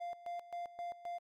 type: tone with tremolo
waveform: triangle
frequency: 696 Hz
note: F5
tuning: 6 cents flat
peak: -37 dBFS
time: 0-1.19 s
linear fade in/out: 20 ms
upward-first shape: square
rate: 3.8 Hz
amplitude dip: 80%
effects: none